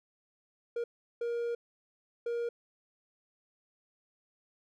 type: tone bursts at uneven times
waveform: triangle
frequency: 471.6 Hz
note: A#4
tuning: 20 cents sharp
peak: -29 dBFS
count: 3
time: 0.76-0.84 / 1.21-1.55 / 2.26-2.49 s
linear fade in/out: 5 ms
effects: none